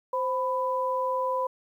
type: tone pair together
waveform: sine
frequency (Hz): 521 / 996.1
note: C5 / B5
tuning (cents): -7 / +15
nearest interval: major seventh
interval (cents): 1122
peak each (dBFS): -28 / -27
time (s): 0.13-1.47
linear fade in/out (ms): 5
effects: 10-bit